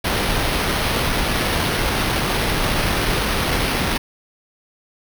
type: noise with sample-and-hold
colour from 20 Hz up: pink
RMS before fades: -20 dBFS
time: 0.04-3.98 s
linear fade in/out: 10 ms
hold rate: 7350 Hz
effects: none